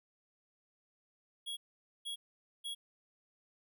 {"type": "tone bursts", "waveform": "square", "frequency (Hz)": 3322, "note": "G#7", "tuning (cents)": 0, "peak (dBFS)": -39, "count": 3, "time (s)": [1.46, 2.75], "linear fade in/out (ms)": 20, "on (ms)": 110, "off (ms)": 480, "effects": []}